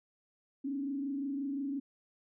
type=tone with frequency modulation; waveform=sine; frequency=277.2 Hz; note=C#4; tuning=in tune; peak=-33 dBFS; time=0.64-1.8 s; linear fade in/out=10 ms; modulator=25.7 Hz; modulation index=0.63; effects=none